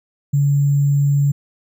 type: tone with sample-and-hold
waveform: sine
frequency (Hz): 142.2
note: C#3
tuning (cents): +45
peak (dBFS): -12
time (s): 0.33-1.32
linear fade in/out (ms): 10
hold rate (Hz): 7350
effects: none